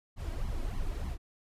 brown noise with flanger, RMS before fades -34 dBFS, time 0.16-1.18 s, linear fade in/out 50 ms, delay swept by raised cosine 0.94 to 3.14 ms, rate 3.3 Hz, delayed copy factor +0.75, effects resampled to 32000 Hz

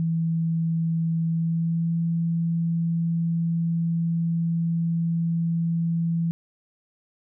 sine tone with pitch glide, 164.3 to 166.98 Hz, E3 to E3, -5 to +23 cents, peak -21 dBFS, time 0-6.31 s, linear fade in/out 0 ms, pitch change +28 cents, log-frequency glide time 1.27-1.96 s, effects none

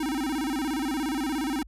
square tone with vibrato, 286.9 Hz, D4, 40 cents flat, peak -27 dBFS, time 0-1.63 s, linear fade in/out 5 ms, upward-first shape square, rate 17 Hz, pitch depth 160 cents each way, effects added 50 Hz sine -46 dBFS peak until 1.67 s + resampled to 32000 Hz

